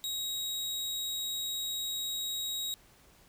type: tone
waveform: sawtooth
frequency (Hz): 3804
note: A#7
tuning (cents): +34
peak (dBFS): -30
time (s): 0.04-2.74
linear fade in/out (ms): 0
effects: pink hiss -61 dBFS RMS until 3.28 s